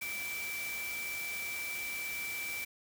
sine tone in noise, 2326 Hz, D7, 17 cents flat, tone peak -37 dBFS, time 0.01-2.65 s, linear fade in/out 10 ms, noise white, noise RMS -43 dBFS, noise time 0.01-2.65 s, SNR +3 dB, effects none

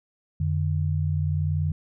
sine tone pair together, 89.24 / 149.9 Hz, F2 / D3, +38 / +36 cents, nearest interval major sixth, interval 898 cents, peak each -24 / -25 dBFS, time 0.4-1.72 s, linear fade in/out 5 ms, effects none

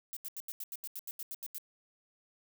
violet noise bursts, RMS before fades -41 dBFS, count 13, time 0.13-1.582 s, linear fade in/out 0 ms, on 36 ms, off 82 ms, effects none

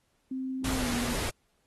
sine tone with pitch glide, 261.6 to 239.9 Hz, C4 to A#3, 0 to +50 cents, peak -31 dBFS, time 0.31-1.13 s, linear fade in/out 5 ms, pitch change -150 cents, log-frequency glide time 0.76-0.9 s
pink noise, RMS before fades -33 dBFS, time 0.64-1.3 s, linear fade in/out 5 ms
effects pink hiss -73 dBFS RMS until 1.66 s + AAC 32 kbps

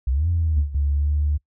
sine exponential two-way sweep, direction up then down, 59.4 to 87.31 to 70.2 Hz, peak -17 dBFS, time 0.07-0.75 s, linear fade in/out 5 ms, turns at 0.29 s
sine tone with pitch glide, 71.5 to 73.85 Hz, D2 to D2, -46 to +10 cents, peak -17 dBFS, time 0.56-1.38 s, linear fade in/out 20 ms, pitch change +56 cents, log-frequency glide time 0.94-1.11 s
effects noise-tail reverb RT60 0.1 s tail -24 dB re dry + tanh soft clip ceiling -12 dBFS

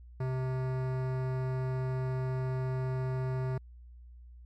sine tone with hard clipping, 129.6 Hz, C3, 16 cents flat, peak -32 dBFS, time 0.2-3.58 s, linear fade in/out 5 ms, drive 18 dB, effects added 60 Hz sine -48 dBFS peak until 4.45 s + MP3 96 kbps

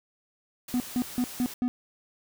white noise, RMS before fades -41 dBFS, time 0.68-1.54 s, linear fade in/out 5 ms
triangle tone bursts, 247.5 Hz, B3, 4 cents sharp, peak -21 dBFS, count 5, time 0.74-1.68 s, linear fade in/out 0 ms, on 60 ms, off 160 ms
effects none

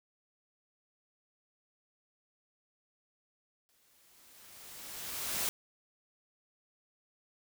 white noise with exponential growth, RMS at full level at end -32 dBFS, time 3.69-5.49 s, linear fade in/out 0 ms, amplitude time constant 390 ms, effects none

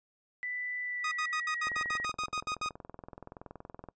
sine tone with pitch glide, 1985 to 1903 Hz, B6 to A#6, +8 to +35 cents, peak -34 dBFS, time 0.43-2.05 s, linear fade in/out 0 ms, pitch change -73 cents, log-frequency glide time 0.82-1.63 s
sawtooth tone bursts, 1244.5 Hz, D#6, in tune, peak -28 dBFS, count 12, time 1.04-2.689 s, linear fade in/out 5 ms, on 76 ms, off 67 ms
click train, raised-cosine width 1 ms, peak -30 dBFS, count 48, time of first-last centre 1.67-3.887 s, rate 21.2 Hz
effects noise-tail reverb RT60 0.1 s tail -22 dB re dry + resampled to 16000 Hz

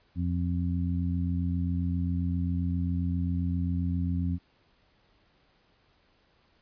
harmonic tone, 87.5 Hz, F2, 4 cents sharp, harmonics 1 / 2 / 3, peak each -28 / -31 / -34 dBFS, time 0.15-4.39 s, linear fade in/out 50 ms, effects pink hiss -66 dBFS RMS until 6.61 s + resampled to 11025 Hz

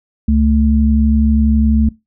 sine tone pair together, 69.3 / 220 Hz, C#2 / A3, 0 / 0 cents, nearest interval octave + minor sixth, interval 2000 cents, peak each -12 dBFS, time 0.28-1.89 s, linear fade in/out 5 ms, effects noise-tail reverb RT60 0.2 s tail -20 dB re dry

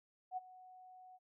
sine tone with ADSR envelope, 740 Hz, F#5, in tune, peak -36 dBFS, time 0.31-1.19 s, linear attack 60 ms, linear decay 24 ms, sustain -19 dB, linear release 39 ms, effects none

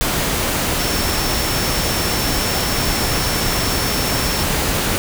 sine tone in noise, 5420 Hz, E8, 47 cents sharp, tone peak -26 dBFS, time 0.79-4.43 s, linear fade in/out 0 ms, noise pink, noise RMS -19 dBFS, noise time 0.01-4.98 s, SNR -10 dB, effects none

